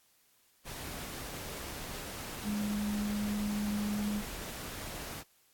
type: tone in noise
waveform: sine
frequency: 207.5 Hz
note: G#3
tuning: 1 cent flat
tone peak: -31 dBFS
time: 2.43-4.23 s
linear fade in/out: 50 ms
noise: pink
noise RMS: -42 dBFS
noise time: 0.64-5.24 s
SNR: +8 dB
effects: white hiss -68 dBFS RMS until 5.53 s + AAC 64 kbps